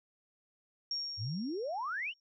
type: tone with exponential decay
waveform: sine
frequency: 5550 Hz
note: F8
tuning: 12 cents flat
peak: -32 dBFS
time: 0.91-2.2 s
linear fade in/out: 2 ms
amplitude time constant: 280 ms
type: exponential sweep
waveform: sine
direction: up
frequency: 90.6 to 3137 Hz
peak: -34 dBFS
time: 1.17-2.14 s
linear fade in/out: 50 ms
effects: none